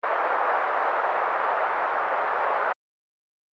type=band-pass noise; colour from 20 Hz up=white; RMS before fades=-23 dBFS; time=0.03-2.73 s; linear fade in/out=10 ms; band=530 to 1400 Hz; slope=24 dB/octave; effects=Opus 24 kbps